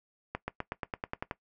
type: accelerating click train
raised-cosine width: 0.5 ms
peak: -18 dBFS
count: 10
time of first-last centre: 0.35-1.311 s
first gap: 130 ms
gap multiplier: 0.95
effects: noise-tail reverb RT60 0.1 s tail -18 dB re dry